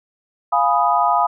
sine chord, F half-diminished seventh, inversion none, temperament equal, 698.5 / 830.6 / 987.8 / 1244.5 Hz, F5 / Ab5 / Cb6 / Eb6, 0 / 0 / 0 / 0 cents, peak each -19 dBFS, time 0.52-1.27 s, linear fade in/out 10 ms, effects none

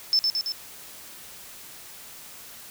sine tone with echo, 5274 Hz, E8, in tune, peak -17 dBFS, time 0.13-0.19 s, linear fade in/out 0 ms, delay 110 ms, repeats 3, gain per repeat -3 dB, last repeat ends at 0.52 s, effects white hiss -44 dBFS RMS until 2.7 s

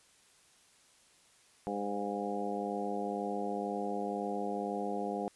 harmonic tone with a mistuned harmonic, 102 Hz, G#2, 31 cents flat, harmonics 2 / 3 / 4 / 5 / 6 / 7 / 8, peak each -39 / -42 / -40 / -40 / -49 / -39 / -42 dBFS, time 1.67-5.28 s, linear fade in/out 0 ms, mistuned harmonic 6, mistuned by -44 cents, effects white hiss -64 dBFS RMS until 5.35 s + resampled to 24000 Hz

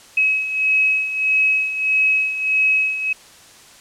sine beating tone pair, 2557 / 2558.6 Hz, D#7 / D#7, +47 / +48 cents, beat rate 1.6 Hz, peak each -22 / -16 dBFS, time 0.17-3.13 s, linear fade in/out 5 ms, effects white hiss -45 dBFS RMS until 3.8 s + low-pass 9000 Hz 12 dB/octave

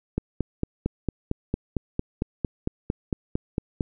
click train, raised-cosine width 3 ms, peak -11 dBFS, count 17, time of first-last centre 0.18-3.808 s, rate 4.41 Hz, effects none

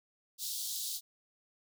pink high-pass noise, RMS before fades -38 dBFS, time 0.38-1.01 s, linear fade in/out 50 ms, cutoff 3600 Hz, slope 48 dB/octave, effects none

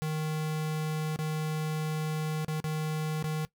square tone with dropouts, 155.4 Hz, D#3, 2 cents flat, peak -30 dBFS, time 0.02-3.45 s, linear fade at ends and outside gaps 0 ms, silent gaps 1.161-1.189 / 2.447-2.482 / 2.602-2.642 / 3.226-3.241 s, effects noise-tail reverb RT60 0.1 s tail -19 dB re dry

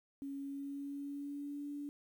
sine tone with pitch glide, 277.2 to 288.5 Hz, C#4 to D4, 0 to -31 cents, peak -40 dBFS, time 0.22-1.89 s, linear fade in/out 0 ms, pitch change +69 cents, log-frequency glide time 0.39-1.68 s, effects 11-bit

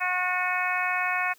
harmonic tone with a mistuned harmonic, 363.3 Hz, F#4, 32 cents flat, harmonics 2 / 3 / 4 / 5 / 6 / 7, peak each -31 / -31 / -31 / -31 / -31 / -31 dBFS, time 0-1.34 s, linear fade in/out 20 ms, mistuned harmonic 6, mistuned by +22 cents, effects white hiss -58 dBFS RMS until 1.38 s + high-pass 200 Hz 12 dB/octave

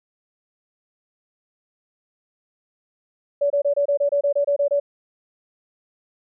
sine tone bursts, 571 Hz, D5, 49 cents flat, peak -16 dBFS, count 12, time 3.41-4.8 s, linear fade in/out 10 ms, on 92 ms, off 26 ms, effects none

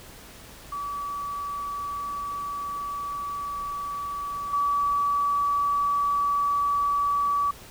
sine tone with level steps, 1146 Hz, D6, 43 cents flat, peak -29 / -21 dBFS, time 0.72-7.51 s, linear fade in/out 5 ms, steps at 4.53 s, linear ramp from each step 5 ms, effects added 50 Hz sine -52 dBFS peak until 7.7 s + pink hiss -46 dBFS RMS until 7.7 s

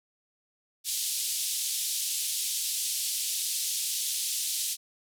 white band-pass noise, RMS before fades -31 dBFS, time 0.84-4.77 s, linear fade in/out 50 ms, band 3200 to 12000 Hz, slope 24 dB/octave, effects none

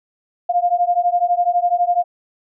sine beating tone pair, 698.5 / 710.5 Hz, F5 / F5, 0 / +30 cents, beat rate 12 Hz, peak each -17 dBFS, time 0.49-2.04 s, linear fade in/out 10 ms, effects none

